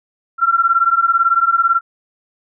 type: beating tone pair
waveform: sine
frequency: 1353 / 1371 Hz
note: E6 / F6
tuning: +45 / -32 cents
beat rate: 18 Hz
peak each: -14 dBFS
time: 0.38-1.81 s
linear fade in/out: 50 ms
effects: none